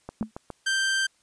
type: click train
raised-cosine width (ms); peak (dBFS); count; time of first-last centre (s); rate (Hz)
1; -21; 4; 0.09-0.503; 7.27
type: tone with exponential decay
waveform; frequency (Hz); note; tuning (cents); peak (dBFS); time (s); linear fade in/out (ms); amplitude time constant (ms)
sine; 218.6; A3; -11; -20; 0.21-0.31; 0; 20
type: tone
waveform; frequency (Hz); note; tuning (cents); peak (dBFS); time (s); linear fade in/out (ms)
sawtooth; 1568; G6; 0; -19; 0.66-1.07; 10
effects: white hiss -65 dBFS RMS until 1.22 s + resampled to 22050 Hz